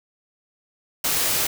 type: noise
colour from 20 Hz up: white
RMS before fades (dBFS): -22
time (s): 1.04-1.47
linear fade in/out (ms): 5
effects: none